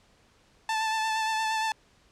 sawtooth tone with vibrato, 880 Hz, A5, in tune, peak -22 dBFS, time 0.69-1.72 s, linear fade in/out 2 ms, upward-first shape sine, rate 8.6 Hz, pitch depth 21 cents each way, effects pink hiss -62 dBFS RMS until 2.11 s + low-pass 7000 Hz 12 dB/octave

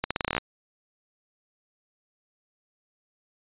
accelerating click train, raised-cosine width 0.3 ms, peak -9 dBFS, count 11, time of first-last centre 0.04-0.38 s, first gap 66 ms, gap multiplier 0.84, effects resampled to 8000 Hz

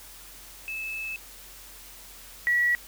sine tone pair in turn, 2610 / 1932.2 Hz, E7 / B6, -18 / -38 cents, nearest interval perfect fourth, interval 520 cents, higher first, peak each -31 / -20 dBFS, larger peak second, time 0.68-1.16 / 2.47-2.75 s, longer first, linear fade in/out 0 ms, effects added 45 Hz sine -53 dBFS peak until 2.87 s + white hiss -47 dBFS RMS until 2.87 s

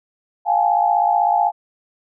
sine tone cluster, 706 / 806 / 862 Hz, F5 / G5 / A5, +19 / +48 / -36 cents, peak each -18 dBFS, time 0.45-1.52 s, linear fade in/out 50 ms, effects none

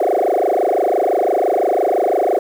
sine tone with frequency modulation, 555 Hz, C#5, 2 cents sharp, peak -11 dBFS, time 0-2.39 s, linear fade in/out 5 ms, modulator 25.9 Hz, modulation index 7.7, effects tanh soft clip ceiling -11 dBFS + 7-bit

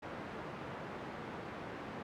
pink band-pass noise, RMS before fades -45 dBFS, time 0.02-2.03 s, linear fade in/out 10 ms, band 150 to 1700 Hz, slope 12 dB/octave, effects none

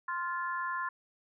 sine chord, F major, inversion second, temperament equal with one note detuned, 1046.5 / 1396.9 / 1733.8 Hz, C6 / F6 / A6, 0 / 0 / -26 cents, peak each -34 / -39 / -38 dBFS, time 0.08-0.89 s, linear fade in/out 5 ms, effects none

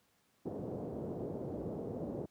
white low-pass noise, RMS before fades -40 dBFS, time 0.45-2.26 s, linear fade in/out 10 ms, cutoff 520 Hz, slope 24 dB/octave, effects pink hiss -73 dBFS RMS until 2.3 s + high-pass 100 Hz 12 dB/octave

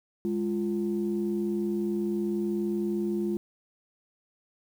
sine tone pair together, 206.3 / 346.9 Hz, G#3 / F4, -11 / -12 cents, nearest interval major sixth, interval 899 cents, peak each -28 dBFS, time 0.25-3.37 s, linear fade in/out 0 ms, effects tanh soft clip ceiling -19 dBFS + 9-bit

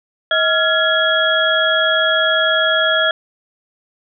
sine tone cluster, 638 / 1386 / 1683 / 3313 Hz, D#5 / F6 / G#6 / G#7, +43 / -14 / +23 / -5 cents, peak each -18 dBFS, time 0.31-3.11 s, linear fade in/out 2 ms, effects none

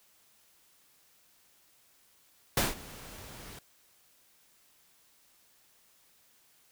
pink noise with ADSR envelope, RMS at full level -25 dBFS, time 2.57-3.59 s, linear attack 4 ms, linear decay 170 ms, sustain -22 dB, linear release 3 ms, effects white hiss -65 dBFS RMS until 6.71 s

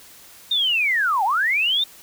sine linear two-way sweep, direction down then up, 3698 to 740 to 3698 Hz, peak -17 dBFS, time 0.51-1.84 s, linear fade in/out 5 ms, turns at 1.24 s, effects white hiss -46 dBFS RMS until 2.02 s

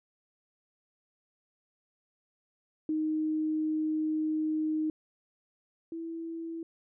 sine tone pair in turn, 311.1 / 329.6 Hz, D#4 / E4, 0 / 0 cents, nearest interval minor second, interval 100 cents, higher second, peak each -27 / -35 dBFS, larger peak first, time 2.89-4.9 / 5.92-6.63 s, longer first, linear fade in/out 2 ms, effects none

